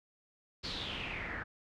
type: noise with low-pass filter sweep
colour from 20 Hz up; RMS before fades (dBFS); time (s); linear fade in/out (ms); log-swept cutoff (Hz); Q
pink; -40; 0.63-1.44; 20; 4500 to 1600; 6.1
effects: none